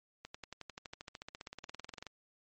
accelerating click train, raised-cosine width 0.2 ms, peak -27 dBFS, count 29, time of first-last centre 0.25-2.067 s, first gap 95 ms, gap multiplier 0.97, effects MP3 32 kbps

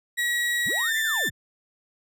35% pulse tone with pitch glide, 1915 to 1776.5 Hz, A#6 to A6, +46 to +16 cents, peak -21 dBFS, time 0.17-1.3 s, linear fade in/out 20 ms, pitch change -130 cents, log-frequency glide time 0.78-0.95 s
triangle linear two-way sweep, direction up then down, 32.26 to 2075 to 32.26 Hz, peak -31 dBFS, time 0.65-1.31 s, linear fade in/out 20 ms, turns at 0.98 s
effects none

